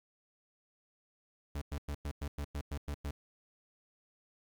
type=tone bursts; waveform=40% pulse; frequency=72.1 Hz; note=D2; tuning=31 cents flat; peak=-35 dBFS; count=10; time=1.55-3.11 s; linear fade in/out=5 ms; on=66 ms; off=100 ms; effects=11-bit